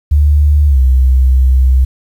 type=tone with pitch glide; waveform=sine; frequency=73.42 to 64.66 Hz; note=D2 to C2; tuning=0 to -20 cents; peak=-5 dBFS; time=0.11-1.85 s; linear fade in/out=10 ms; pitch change=-220 cents; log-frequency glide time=0.67-0.79 s; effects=7-bit